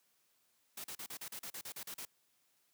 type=noise bursts; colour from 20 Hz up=white; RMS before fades=-45 dBFS; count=12; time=0.77-2.052 s; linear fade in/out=5 ms; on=72 ms; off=38 ms; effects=white hiss -75 dBFS RMS until 2.73 s + high-pass 100 Hz 12 dB/octave